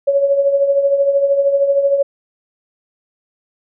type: tone with tremolo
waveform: sine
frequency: 558 Hz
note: C#5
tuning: 11 cents sharp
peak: -8 dBFS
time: 0.07-2.03 s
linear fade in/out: 10 ms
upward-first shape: triangle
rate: 13 Hz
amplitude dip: 65%
effects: none